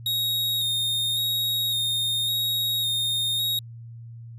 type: tone with vibrato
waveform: 45% pulse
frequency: 3729 Hz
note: A#7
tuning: in tune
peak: -22 dBFS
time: 0.06-3.59 s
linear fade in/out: 2 ms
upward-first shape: square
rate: 0.9 Hz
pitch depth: 22 cents each way
effects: added 116 Hz sine -38 dBFS peak until 4.38 s